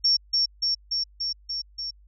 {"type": "tone with echo", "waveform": "sine", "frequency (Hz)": 5480, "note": "F8", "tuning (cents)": -34, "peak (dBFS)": -17, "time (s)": [0.04, 0.17], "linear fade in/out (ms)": 10, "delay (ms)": 290, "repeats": 6, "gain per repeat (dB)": -2, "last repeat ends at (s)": 1.91, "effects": ["added 50 Hz sine -51 dBFS peak until 2.07 s"]}